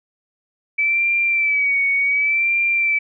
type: tone with vibrato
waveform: sine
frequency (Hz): 2302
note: D7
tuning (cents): -35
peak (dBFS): -15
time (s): 0.78-2.99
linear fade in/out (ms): 10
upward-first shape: sine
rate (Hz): 0.68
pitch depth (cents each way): 56
effects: none